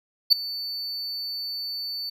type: tone with ADSR envelope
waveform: triangle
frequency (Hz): 4500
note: C#8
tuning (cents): +25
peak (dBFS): -8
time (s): 0.3-2.1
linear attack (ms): 25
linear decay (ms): 6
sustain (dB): -20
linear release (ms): 9
effects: none